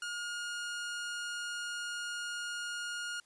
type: tone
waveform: sawtooth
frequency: 1427 Hz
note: F6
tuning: 37 cents sharp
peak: -33 dBFS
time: 0.02-3.2 s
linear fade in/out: 2 ms
effects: white hiss -67 dBFS RMS until 3.25 s + resampled to 22050 Hz